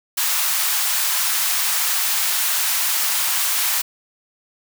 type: high-pass noise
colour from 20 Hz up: white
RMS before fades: -20 dBFS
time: 0.17-3.82 s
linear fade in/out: 10 ms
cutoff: 790 Hz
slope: 24 dB/octave
effects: none